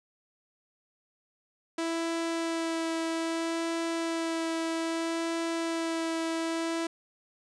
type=tone with vibrato; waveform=sawtooth; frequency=329.6 Hz; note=E4; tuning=in tune; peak=-25 dBFS; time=1.78-6.87 s; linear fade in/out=5 ms; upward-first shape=sine; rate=0.62 Hz; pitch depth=12 cents each way; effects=resampled to 22050 Hz